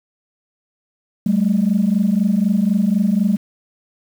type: tone pair together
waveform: sine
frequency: 191.3 / 215.3 Hz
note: G3 / A3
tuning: -42 / -37 cents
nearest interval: major second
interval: 205 cents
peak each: -15 dBFS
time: 1.26-3.37 s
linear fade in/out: 5 ms
effects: tanh soft clip ceiling -8 dBFS + 7-bit